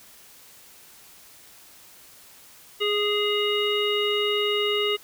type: harmonic tone with a mistuned harmonic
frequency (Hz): 415.3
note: G#4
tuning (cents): 0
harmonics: 1 / 3 / 5 / 7 / 9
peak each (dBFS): -24 / -32 / -31 / -26 / -33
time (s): 2.8-4.97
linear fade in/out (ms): 20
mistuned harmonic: 7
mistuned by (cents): -21
effects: white hiss -50 dBFS RMS until 5.03 s